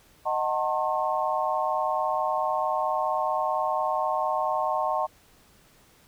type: chord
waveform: sine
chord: D# diminished seventh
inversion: none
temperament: just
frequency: 622.3 / 746.7 / 896 / 1075.3 Hz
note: D#5 / F#5 / A5 / C6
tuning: 0 / +16 / +31 / +47 cents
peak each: -29 dBFS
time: 0.25-5.07 s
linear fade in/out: 20 ms
effects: pink hiss -58 dBFS RMS until 6.07 s